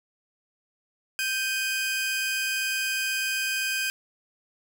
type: tone pair together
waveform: sawtooth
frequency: 1568 / 2489 Hz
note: G6 / D#7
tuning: 0 / 0 cents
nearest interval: minor sixth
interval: 800 cents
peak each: -25 dBFS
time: 1.19-3.9 s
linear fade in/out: 0 ms
effects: none